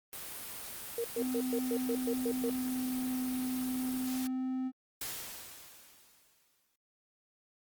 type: noise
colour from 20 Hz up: white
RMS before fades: -43 dBFS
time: 0.13-4.27 s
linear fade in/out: 0 ms
type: tone bursts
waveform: sine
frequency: 466.2 Hz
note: A#4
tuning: in tune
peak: -31 dBFS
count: 9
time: 0.98-2.498 s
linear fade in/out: 2 ms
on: 62 ms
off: 120 ms
type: tone with pitch glide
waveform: triangle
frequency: 255.2 to 258.8 Hz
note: C4 to C4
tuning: -43 to -19 cents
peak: -30 dBFS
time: 1.16-4.72 s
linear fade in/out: 50 ms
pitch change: +24 cents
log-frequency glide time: 3.73-4.45 s
type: noise with exponential decay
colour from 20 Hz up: white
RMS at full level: -38 dBFS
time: 5.01-6.76 s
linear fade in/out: 5 ms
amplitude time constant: 380 ms
effects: Opus 32 kbps